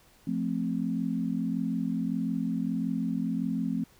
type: chord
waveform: sine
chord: F major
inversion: none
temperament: equal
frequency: 174.61 / 220 / 261.6 Hz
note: F3 / A3 / C4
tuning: 0 / 0 / 0 cents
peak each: -32 / -31 / -31 dBFS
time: 0.27-3.84 s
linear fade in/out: 5 ms
effects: pink hiss -60 dBFS RMS until 3.99 s